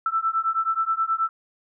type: beating tone pair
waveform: sine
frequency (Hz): 1322 / 1331.4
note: E6 / E6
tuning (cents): +5 / +17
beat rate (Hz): 9.4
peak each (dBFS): -24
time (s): 0.06-1.29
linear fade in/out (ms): 2
effects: none